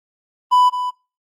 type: tone with echo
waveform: triangle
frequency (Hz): 995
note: B5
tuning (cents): +13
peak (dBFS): -8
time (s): 0.51-0.7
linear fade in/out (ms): 20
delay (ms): 210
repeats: 1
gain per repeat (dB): -10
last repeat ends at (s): 0.91
effects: noise-tail reverb RT60 0.3 s tail -24 dB re dry + Opus 24 kbps